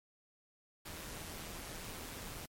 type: noise with amplitude modulation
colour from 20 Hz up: pink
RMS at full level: -44 dBFS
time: 0.85-2.46 s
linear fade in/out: 10 ms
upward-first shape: sine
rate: 164 Hz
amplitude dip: 45%
effects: MP3 64 kbps